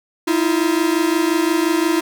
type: tone pair together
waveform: 45% pulse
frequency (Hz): 316.8 / 342.5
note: D#4 / F4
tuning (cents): +31 / -34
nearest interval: minor second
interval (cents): 135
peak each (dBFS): -18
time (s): 0.27-2.01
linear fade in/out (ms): 10
effects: none